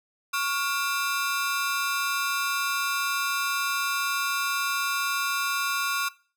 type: ring-modulated tone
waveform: sawtooth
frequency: 1262 Hz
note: D#6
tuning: 24 cents sharp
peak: -18 dBFS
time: 0.33-6.09 s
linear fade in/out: 10 ms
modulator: 151 Hz
effects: noise-tail reverb RT60 0.4 s tail -21 dB re dry

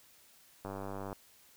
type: click train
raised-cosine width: 1 ms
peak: -27 dBFS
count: 48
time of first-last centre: 0.65-1.129 s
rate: 98.2 Hz
effects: white hiss -62 dBFS RMS until 1.56 s

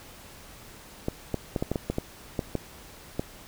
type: clicks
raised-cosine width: 2 ms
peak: -13 dBFS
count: 11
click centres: 1.084 / 1.343 / 1.562 / 1.625 / 1.716 / 1.758 / 1.9 / 1.984 / 2.392 / 2.553 / 3.195 s
effects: pink hiss -48 dBFS RMS until 3.47 s

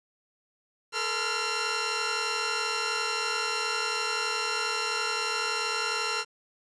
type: tone cluster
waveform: 15% pulse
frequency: 432 / 472.2 / 1031 / 1367 / 1419 Hz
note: A4 / A#4 / C6 / F6 / F6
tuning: -32 / +22 / -26 / -37 / +27 cents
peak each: -29 / -31 / -31 / -23 / -30 dBFS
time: 0.92-6.25 s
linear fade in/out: 50 ms
effects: resampled to 22050 Hz + 9-bit

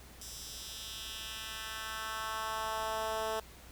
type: tone with high-pass filter sweep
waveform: 10% pulse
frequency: 220 Hz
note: A3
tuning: in tune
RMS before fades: -39 dBFS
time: 0.21-3.4 s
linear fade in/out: 5 ms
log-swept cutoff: 6100 to 490 Hz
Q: 1.5
effects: added 60 Hz sine -54 dBFS peak until 3.71 s + pink hiss -55 dBFS RMS until 3.71 s

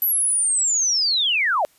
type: linear sweep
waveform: sine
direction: down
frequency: 11960 to 554.4 Hz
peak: -17 dBFS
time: 0.02-1.65 s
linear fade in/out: 0 ms
effects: white hiss -58 dBFS RMS until 1.78 s + resampled to 32000 Hz

